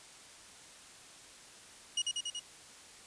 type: tone with echo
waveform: sawtooth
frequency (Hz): 2892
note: F#7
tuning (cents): -40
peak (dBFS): -26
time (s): 1.97-2.02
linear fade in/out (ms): 5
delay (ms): 94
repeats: 4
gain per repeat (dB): -2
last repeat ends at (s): 2.396
effects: white hiss -54 dBFS RMS until 3.06 s + resampled to 22050 Hz